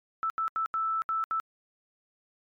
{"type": "tone bursts at uneven times", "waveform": "sine", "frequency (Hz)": 1318.5, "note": "E6", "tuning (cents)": 0, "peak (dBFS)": -26, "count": 6, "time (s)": [[0.23, 0.3], [0.38, 0.48], [0.56, 0.66], [0.74, 1.02], [1.09, 1.24], [1.31, 1.4]], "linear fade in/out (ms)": 0, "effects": ["MP3 96 kbps"]}